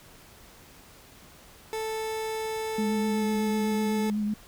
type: tone with pitch glide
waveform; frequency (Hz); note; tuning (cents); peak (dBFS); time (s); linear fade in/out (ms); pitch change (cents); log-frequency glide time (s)
30% pulse; 440 to 435.7; A4 to A4; 0 to -17; -27; 1.73-4.1; 0; -17; 3.09-3.26
type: tone with vibrato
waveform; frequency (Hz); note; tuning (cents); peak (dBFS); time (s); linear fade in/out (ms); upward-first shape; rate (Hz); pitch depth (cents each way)
sine; 210; G#3; +19; -25; 2.78-4.34; 5; triangle; 8; 32
effects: pink hiss -52 dBFS RMS until 4.47 s